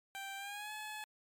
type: tone with pitch glide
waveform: 15% pulse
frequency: 784 to 855 Hz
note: G5 to A5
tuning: 0 to -50 cents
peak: -36 dBFS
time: 0.15-1.04 s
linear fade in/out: 0 ms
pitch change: +150 cents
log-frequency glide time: 0.37-0.72 s
effects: MP3 96 kbps